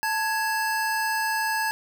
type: tone pair together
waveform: square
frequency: 883 / 1666.9 Hz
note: A5 / G#6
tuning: +6 / +6 cents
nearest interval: major seventh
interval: 1100 cents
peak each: -27 dBFS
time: 0.03-1.71 s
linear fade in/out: 0 ms
effects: none